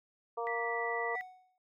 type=harmonic tone; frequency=233.1 Hz; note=A#3; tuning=in tune; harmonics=2 / 3 / 4 / 5; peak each=-37 / -39 / -40 / -41 dBFS; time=0.37-1.16 s; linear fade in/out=10 ms
type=tone; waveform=sine; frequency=1965 Hz; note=B6; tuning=9 cents flat; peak=-36 dBFS; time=0.47-1.21 s; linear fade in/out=0 ms
type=tone with exponential decay; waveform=triangle; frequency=740 Hz; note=F#5; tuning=in tune; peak=-35 dBFS; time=1.15-1.58 s; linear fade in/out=1 ms; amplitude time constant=92 ms
effects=none